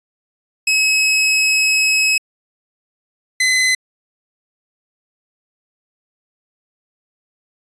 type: tone pair in turn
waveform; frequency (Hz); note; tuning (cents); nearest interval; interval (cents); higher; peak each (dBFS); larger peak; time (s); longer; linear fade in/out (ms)
sawtooth; 2564 / 2031; E7 / B6; -49 / +48; major third; 403; first; -9; neither; 0.67-2.18 / 3.4-3.75; first; 5
effects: resampled to 22050 Hz